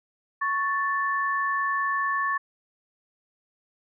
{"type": "tone pair together", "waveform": "sine", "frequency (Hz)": [1108.7, 1757.7], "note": ["C#6", "A6"], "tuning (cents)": [0, -2], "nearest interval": "minor sixth", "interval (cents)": 798, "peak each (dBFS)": [-25, -27], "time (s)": [0.41, 2.38], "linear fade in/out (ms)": 10, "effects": []}